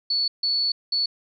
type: tone bursts at uneven times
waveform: sine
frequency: 4435 Hz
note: C#8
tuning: in tune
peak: -20 dBFS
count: 3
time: 0.1-0.28 / 0.43-0.72 / 0.92-1.06 s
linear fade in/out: 5 ms
effects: none